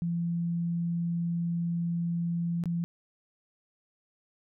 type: tone with dropouts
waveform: sine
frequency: 170.3 Hz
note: F3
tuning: 43 cents flat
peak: -27 dBFS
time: 0.02-2.84 s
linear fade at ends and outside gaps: 0 ms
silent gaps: 2.638-2.657 s
effects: none